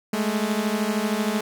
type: beating tone pair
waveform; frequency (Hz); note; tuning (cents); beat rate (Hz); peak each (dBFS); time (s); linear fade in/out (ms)
sawtooth; 206.7 / 219.7; G#3 / A3; -8 / -2; 13; -21; 0.13-1.41; 5
effects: none